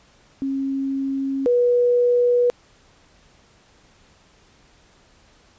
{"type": "tone pair in turn", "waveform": "sine", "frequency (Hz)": [271.3, 486.8], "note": ["C#4", "B4"], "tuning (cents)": [-37, -25], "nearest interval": "minor seventh", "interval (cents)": 1012, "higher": "second", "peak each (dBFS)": [-21, -14], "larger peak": "second", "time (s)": [[0.42, 1.46], [1.46, 2.5]], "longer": "neither", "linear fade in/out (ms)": 0, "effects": ["pink hiss -55 dBFS RMS until 5.58 s", "resampled to 16000 Hz"]}